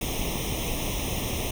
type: noise with comb filter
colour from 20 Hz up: pink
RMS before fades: -29 dBFS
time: 0.01-1.51 s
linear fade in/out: 5 ms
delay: 0.33 ms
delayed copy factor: +0.95
effects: none